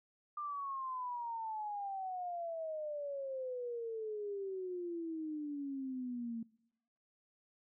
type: exponential sweep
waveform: sine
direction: down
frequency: 1200 to 225.8 Hz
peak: -38 dBFS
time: 0.37-6.43 s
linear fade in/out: 5 ms
effects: noise-tail reverb RT60 0.9 s tail -25 dB re dry